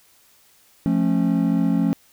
triangle chord, F augmented, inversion none, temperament just, 174.61 / 218.3 / 272.8 Hz, F3 / A3 / C#4, 0 / -13 / -28 cents, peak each -19 / -20 / -19 dBFS, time 0.86-1.93 s, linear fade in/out 0 ms, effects white hiss -56 dBFS RMS until 2.12 s

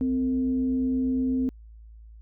sine tone with frequency modulation, 258.5 Hz, C4, 21 cents flat, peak -22 dBFS, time 0.01-1.49 s, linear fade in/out 0 ms, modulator 195 Hz, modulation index 0.31, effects added 55 Hz sine -44 dBFS peak until 2.21 s

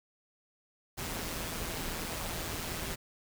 pink noise with amplitude modulation, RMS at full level -35 dBFS, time 0.97-2.96 s, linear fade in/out 20 ms, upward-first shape sine, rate 166 Hz, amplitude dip 50%, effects none

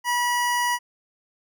25% pulse tone, 970 Hz, B5, 31 cents flat, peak -17 dBFS, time 0.04-0.79 s, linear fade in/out 50 ms, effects none

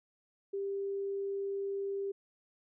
sine tone, 395.6 Hz, G4, 16 cents sharp, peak -33 dBFS, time 0.53-2.12 s, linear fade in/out 10 ms, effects none

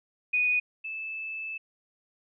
sine tone pair in turn, 2478 / 2625 Hz, D#7 / E7, -8 / -8 cents, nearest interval minor second, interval 100 cents, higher second, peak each -22 / -33 dBFS, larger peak first, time 0.33-0.6 / 0.84-1.58 s, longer second, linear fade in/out 10 ms, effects none

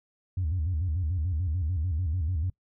sine tone with vibrato, 84 Hz, E2, 33 cents sharp, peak -24 dBFS, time 0.37-2.5 s, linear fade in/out 5 ms, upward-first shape square, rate 6.8 Hz, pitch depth 160 cents each way, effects noise-tail reverb RT60 0.1 s tail -24 dB re dry + tanh soft clip ceiling -22 dBFS

